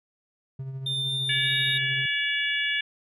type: tone with tremolo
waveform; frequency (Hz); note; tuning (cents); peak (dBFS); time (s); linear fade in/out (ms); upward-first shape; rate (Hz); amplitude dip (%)
triangle; 133.4; C3; +34; -28; 0.59-2.06; 5; triangle; 13; 50
type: tone with pitch glide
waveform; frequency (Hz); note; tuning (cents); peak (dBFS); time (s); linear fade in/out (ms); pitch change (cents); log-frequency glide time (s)
triangle; 3599 to 3698; A7 to A#7; +38 to -15; -25; 0.86-1.78; 5; +47; 1.41-1.5
type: harmonic tone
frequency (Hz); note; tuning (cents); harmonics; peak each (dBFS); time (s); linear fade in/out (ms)
571; D5; -49; 3 / 4 / 5 / 6; -28 / -29 / -30 / -31; 1.29-2.81; 5
effects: none